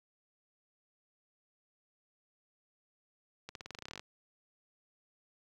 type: accelerating click train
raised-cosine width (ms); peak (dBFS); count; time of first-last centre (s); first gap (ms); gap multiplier
0.2; -26; 15; 3.49-3.995; 62; 0.91
effects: high-pass 60 Hz 12 dB/octave + 11-bit